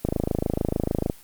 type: click train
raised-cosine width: 2 ms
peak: -9 dBFS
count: 29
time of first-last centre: 0.05-1.099 s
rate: 26.7 Hz
effects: white hiss -50 dBFS RMS until 1.23 s + Opus 24 kbps